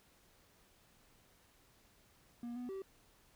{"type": "tone with pitch steps", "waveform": "triangle", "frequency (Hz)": [238.2, 246.5, 386], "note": ["A#3", "B3", "G4"], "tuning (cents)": [38, -3, -27], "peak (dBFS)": -39, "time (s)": [2.43, 2.82], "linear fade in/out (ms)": 2, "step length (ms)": 130, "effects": ["pink hiss -68 dBFS RMS until 3.35 s"]}